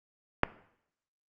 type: click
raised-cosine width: 0.5 ms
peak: -6 dBFS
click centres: 0.434 s
effects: noise-tail reverb RT60 0.7 s tail -17 dB re dry + Opus 48 kbps